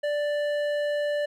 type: tone with hard clipping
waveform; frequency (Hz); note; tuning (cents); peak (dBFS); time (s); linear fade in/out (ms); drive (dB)
sine; 587.3; D5; 0; -26; 0.03-1.26; 10; 10
effects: none